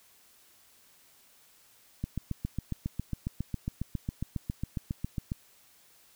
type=click train; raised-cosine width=5 ms; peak=-19 dBFS; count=25; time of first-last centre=2.04-5.319 s; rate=7.32 Hz; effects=white hiss -61 dBFS RMS until 6.15 s